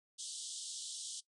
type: band-pass noise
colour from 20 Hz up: white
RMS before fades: -45 dBFS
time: 0.18-1.21 s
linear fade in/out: 20 ms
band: 3100 to 9400 Hz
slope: 96 dB/octave
effects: noise-tail reverb RT60 0.1 s tail -18 dB re dry